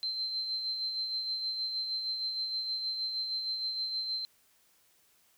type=tone with tremolo; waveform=sine; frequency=4109 Hz; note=C8; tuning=32 cents flat; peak=-30 dBFS; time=0.03-4.25 s; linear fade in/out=0 ms; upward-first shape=sine; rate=6.4 Hz; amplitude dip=40%; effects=white hiss -67 dBFS RMS until 5.37 s